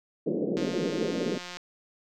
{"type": "band-pass noise", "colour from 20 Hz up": "white", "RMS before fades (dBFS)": -29, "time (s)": [0.26, 1.38], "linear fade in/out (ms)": 10, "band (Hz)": [160, 520], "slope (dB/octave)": 48}
{"type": "click train", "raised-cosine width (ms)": 0.2, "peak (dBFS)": -22, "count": 179, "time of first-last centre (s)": [0.57, 1.57], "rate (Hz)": 178}
{"effects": []}